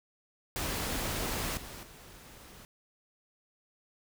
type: noise with level steps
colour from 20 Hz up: pink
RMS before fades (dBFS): -34 / -45 / -52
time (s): 0.56-2.65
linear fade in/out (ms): 0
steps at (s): 1.57 / 1.83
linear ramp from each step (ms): 2
effects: none